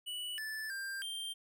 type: tone with pitch steps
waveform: square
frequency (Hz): 2952 / 1749 / 1589 / 3165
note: F#7 / A6 / G6 / G7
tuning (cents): -5 / -11 / +23 / +16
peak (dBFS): -39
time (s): 0.06-1.34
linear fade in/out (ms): 20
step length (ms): 320
effects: none